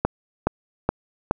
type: click train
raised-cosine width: 1 ms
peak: -4 dBFS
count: 4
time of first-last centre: 0.05-1.311 s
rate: 2.38 Hz
effects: none